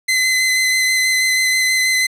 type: tone with vibrato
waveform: sawtooth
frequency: 2041 Hz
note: C7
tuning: 44 cents flat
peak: -10 dBFS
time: 0.08-2.07 s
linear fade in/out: 10 ms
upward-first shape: square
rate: 6.2 Hz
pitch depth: 10 cents each way
effects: low-pass 12000 Hz 12 dB/octave